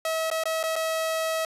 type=tone with dropouts; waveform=sawtooth; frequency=644 Hz; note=E5; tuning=41 cents flat; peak=-21 dBFS; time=0.05-1.45 s; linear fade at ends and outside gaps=2 ms; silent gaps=0.302-0.313 / 0.437-0.455 / 0.63-0.637 / 0.757-0.762 s; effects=resampled to 32000 Hz